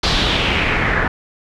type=noise with low-pass filter sweep; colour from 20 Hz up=pink; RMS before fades=-17 dBFS; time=0.03-1.08 s; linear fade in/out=5 ms; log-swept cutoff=4400 to 1600 Hz; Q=3.1; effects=none